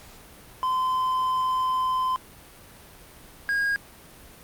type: tone pair in turn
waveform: triangle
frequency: 1028 / 1631.8 Hz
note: C6 / G#6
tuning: -31 / -31 cents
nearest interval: minor sixth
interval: 800 cents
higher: second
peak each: -20 dBFS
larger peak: neither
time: 0.63-2.16 / 3.49-3.76 s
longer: first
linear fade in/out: 0 ms
effects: pink hiss -48 dBFS RMS until 4.43 s + Opus 48 kbps